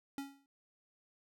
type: tone with exponential decay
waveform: square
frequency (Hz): 277.2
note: C#4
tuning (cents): 0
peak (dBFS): -37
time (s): 0.18-0.46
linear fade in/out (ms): 1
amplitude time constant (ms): 60
effects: none